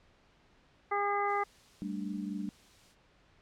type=harmonic tone; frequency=405.9 Hz; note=G#4; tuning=40 cents flat; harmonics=1 / 2 / 3 / 4 / 5; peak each=-35 / -32 / -33 / -44 / -38 dBFS; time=0.91-1.44 s; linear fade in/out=10 ms
type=noise; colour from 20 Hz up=violet; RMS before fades=-48 dBFS; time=1.26-2.96 s; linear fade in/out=50 ms
type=chord; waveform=sine; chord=G suspended second; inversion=none; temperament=equal; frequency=196 / 220 / 293.7 Hz; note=G3 / A3 / D4; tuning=0 / 0 / 0 cents; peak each=-37 / -40 / -40 dBFS; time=1.82-2.49 s; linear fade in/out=0 ms
effects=pink hiss -65 dBFS RMS until 3.41 s + low-pass 4000 Hz 12 dB/octave

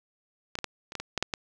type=clicks; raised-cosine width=0.2 ms; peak=-15 / -15 / -14 / -23 / -16 / -18 / -11 / -8 / -12 dBFS; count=9; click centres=0.554 / 0.588 / 0.643 / 0.921 / 0.953 / 1 / 1.177 / 1.226 / 1.338 s; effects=none

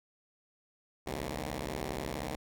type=beating tone pair; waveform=5% pulse; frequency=63.8 / 76.8 Hz; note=C2 / D#2; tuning=-43 / -22 cents; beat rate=13 Hz; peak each=-27 dBFS; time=1.06-2.36 s; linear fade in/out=10 ms; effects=none

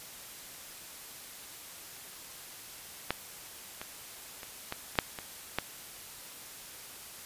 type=clicks; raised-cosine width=0.3 ms; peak=-12 / -23 / -26 / -18 / -26 / -6 / -22 / -12 dBFS; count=8; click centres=3.106 / 3.815 / 4.432 / 4.724 / 4.955 / 4.988 / 5.188 / 5.586 s; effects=white hiss -47 dBFS RMS until 7.25 s + resampled to 32000 Hz

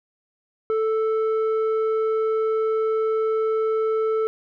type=tone with low-pass filter; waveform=square; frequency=440 Hz; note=A4; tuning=in tune; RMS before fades=-22 dBFS; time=0.7-4.27 s; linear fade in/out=0 ms; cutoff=950 Hz; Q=7.9; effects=none

